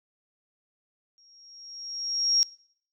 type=tone with exponential growth; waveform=sine; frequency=5588 Hz; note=F8; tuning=in tune; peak=-17 dBFS; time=1.18-2.43 s; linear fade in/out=0 ms; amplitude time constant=270 ms; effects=noise-tail reverb RT60 0.6 s tail -23 dB re dry